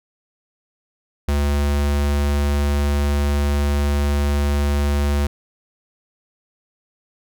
square tone, 72 Hz, D2, 34 cents flat, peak -17 dBFS, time 1.28-5.27 s, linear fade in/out 5 ms, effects none

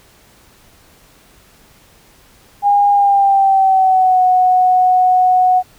sine tone with pitch glide, 812 to 736.1 Hz, G#5 to F#5, -39 to -9 cents, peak -8 dBFS, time 2.62-5.63 s, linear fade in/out 50 ms, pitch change -170 cents, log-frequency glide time 2.91-4.22 s, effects pink hiss -48 dBFS RMS until 5.78 s

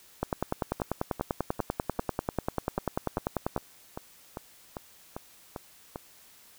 two click trains, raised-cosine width 1 ms, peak -21 / -13 dBFS, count 14 / 35, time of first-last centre 0.8-5.959 / 0.23-3.563 s, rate 2.52 / 10.2 Hz, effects white hiss -56 dBFS RMS until 6.58 s

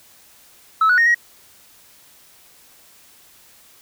sine tone with pitch steps, 1301 / 1470 / 1858 / 1896 Hz, E6 / F#6 / A#6 / A#6, -23 / -12 / -6 / +29 cents, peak -10 dBFS, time 0.81-1.146 s, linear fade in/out 5 ms, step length 84 ms, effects tanh soft clip ceiling -9 dBFS + white hiss -50 dBFS RMS until 3.81 s

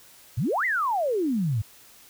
sine exponential two-way sweep, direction up then down, 98 to 2100 to 98 Hz, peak -22 dBFS, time 0.37-1.62 s, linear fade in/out 10 ms, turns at 0.65 s, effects white hiss -52 dBFS RMS until 2.09 s

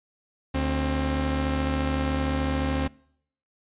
sawtooth tone pair together, 73.8 / 265.6 Hz, D2 / C4, +9 / +26 cents, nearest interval octave + minor seventh, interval 2217 cents, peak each -22 / -23 dBFS, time 0.54-2.88 s, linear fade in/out 10 ms, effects noise-tail reverb RT60 0.7 s tail -25 dB re dry + resampled to 8000 Hz

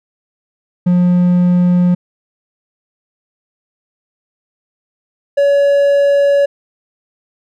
triangle tone pair in turn, 178 / 565.1 Hz, F3 / C#5, +33 / +33 cents, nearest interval octave + minor sixth, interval 2000 cents, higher second, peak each -6 dBFS, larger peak neither, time 0.86-1.95 / 5.37-6.46 s, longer neither, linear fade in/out 10 ms, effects none

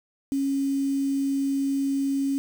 sine tone with quantisation, 274.9 Hz, C#4, 14 cents flat, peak -22 dBFS, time 0.32-2.38 s, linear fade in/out 0 ms, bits 7, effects none

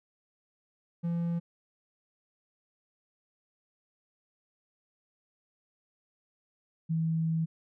triangle / sine tone pair in turn, 170 / 162.13 Hz, F3 / E3, -46 / -28 cents, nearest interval minor second, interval 82 cents, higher first, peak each -26 dBFS, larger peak neither, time 1.03-1.4 / 6.89-7.46 s, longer second, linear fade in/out 20 ms, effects none

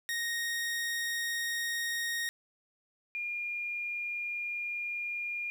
sawtooth / sine tone pair in turn, 1864.7 / 2415 Hz, A#6 / D7, 0 / +48 cents, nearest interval major third, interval 448 cents, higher second, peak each -28 / -33 dBFS, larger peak first, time 0.09-2.29 / 3.15-5.5 s, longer second, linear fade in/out 0 ms, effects 11-bit

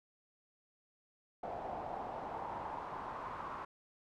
brown noise with band-pass filter sweep, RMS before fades -43 dBFS, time 1.43-3.65 s, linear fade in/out 5 ms, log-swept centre 720 to 1100 Hz, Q 4.2, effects none

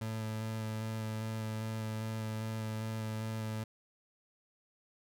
30% pulse tone with vibrato, 110 Hz, A2, in tune, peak -33 dBFS, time 0.01-3.64 s, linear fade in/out 5 ms, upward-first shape square, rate 2.5 Hz, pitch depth 10 cents each way, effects none

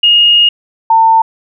sine tone pair in turn, 2857 / 899.9 Hz, F7 / A5, +39 / +39 cents, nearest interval octave + minor sixth, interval 2000 cents, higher first, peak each -4 dBFS, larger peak neither, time 0.03-0.49 / 0.9-1.22 s, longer first, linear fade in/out 5 ms, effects none

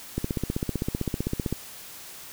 click train, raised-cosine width 3 ms, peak -13 dBFS, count 22, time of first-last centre 0.18-1.526 s, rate 15.6 Hz, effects white hiss -43 dBFS RMS until 2.32 s

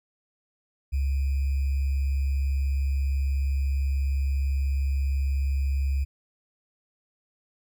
sine tone with sample-and-hold, 68.5 Hz, C#2, 20 cents flat, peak -22 dBFS, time 0.92-6.05 s, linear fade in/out 20 ms, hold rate 2450 Hz, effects none

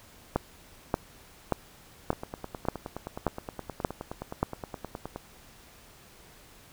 two click trains, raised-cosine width 1 ms, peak -21 / -10 dBFS, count 30 / 8, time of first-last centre 2.13-5.16 / 0.36-4.43 s, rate 9.57 / 1.72 Hz, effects pink hiss -54 dBFS RMS until 6.72 s

